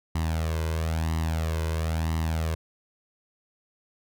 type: tone with flanger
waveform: sawtooth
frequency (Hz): 80.6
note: E2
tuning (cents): -38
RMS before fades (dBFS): -27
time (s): 0.15-2.55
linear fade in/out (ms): 5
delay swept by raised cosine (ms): 1 to 2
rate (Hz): 1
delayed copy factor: +0.65
effects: none